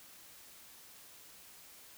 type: silence
effects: white hiss -56 dBFS RMS until 1.97 s